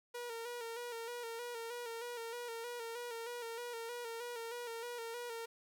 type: tone with vibrato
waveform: sawtooth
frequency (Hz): 470.7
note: A#4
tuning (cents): +17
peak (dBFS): -38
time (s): 0.14-5.46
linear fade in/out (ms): 10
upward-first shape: square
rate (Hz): 3.2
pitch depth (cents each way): 44
effects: none